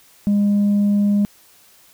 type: tone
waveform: sine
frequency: 204 Hz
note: G#3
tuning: 31 cents flat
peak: -11 dBFS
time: 0.27-1.25 s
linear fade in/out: 0 ms
effects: tanh soft clip ceiling -12 dBFS + white hiss -51 dBFS RMS until 1.93 s